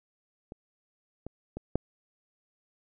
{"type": "clicks", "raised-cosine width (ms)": 2, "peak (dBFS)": [-28, -25, -23, -12], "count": 4, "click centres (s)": [0.521, 1.266, 1.57, 1.756], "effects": []}